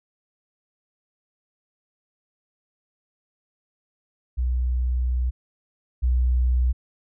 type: tone pair in turn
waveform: sine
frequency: 62.1 / 62.1 Hz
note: B1 / B1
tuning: +10 / +10 cents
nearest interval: unison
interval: 0 cents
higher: neither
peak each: -20 / -17 dBFS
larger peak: second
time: 4.37-5.31 / 6.02-6.73 s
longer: first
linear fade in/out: 20 ms
effects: none